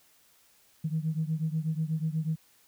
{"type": "beating tone pair", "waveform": "sine", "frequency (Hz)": [155.56, 163.76], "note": ["D#3", "E3"], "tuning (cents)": [0, -11], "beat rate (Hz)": 8.2, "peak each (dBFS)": [-29, -31], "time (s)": [0.84, 2.36], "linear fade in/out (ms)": 10, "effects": ["tanh soft clip ceiling -20 dBFS", "white hiss -63 dBFS RMS until 2.67 s"]}